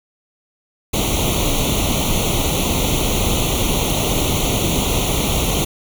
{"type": "noise with comb filter", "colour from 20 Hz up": "pink", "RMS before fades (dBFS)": -18, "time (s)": [0.93, 5.65], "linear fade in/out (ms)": 10, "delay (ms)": 0.3, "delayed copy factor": 1, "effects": []}